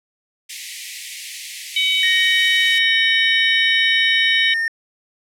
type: high-pass noise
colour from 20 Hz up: pink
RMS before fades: -32 dBFS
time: 0.49-2.79 s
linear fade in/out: 10 ms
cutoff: 1900 Hz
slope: 96 dB/octave
type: harmonic tone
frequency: 755 Hz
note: F#5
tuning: 35 cents sharp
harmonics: 3 / 4 / 5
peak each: -20 / -19 / -20 dBFS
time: 1.76-4.54 s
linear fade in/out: 5 ms
type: tone with pitch glide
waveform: triangle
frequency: 1864.7 to 1823.2 Hz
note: A#6 to A#6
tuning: 0 to -39 cents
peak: -16 dBFS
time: 2.03-4.68 s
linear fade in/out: 2 ms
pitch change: -39 cents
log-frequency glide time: 2.57-2.95 s
effects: low-pass 12000 Hz 12 dB/octave